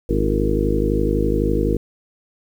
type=harmonic tone with a mistuned harmonic; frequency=51.91 Hz; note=G#1; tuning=in tune; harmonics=1 / 2 / 3 / 4 / 5 / 6 / 7 / 8 / 9; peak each=-21 / -26 / -27 / -27 / -26 / -25 / -25 / -27 / -24 dBFS; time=0.09-1.77 s; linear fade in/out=5 ms; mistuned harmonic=7; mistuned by=-47 cents; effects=8-bit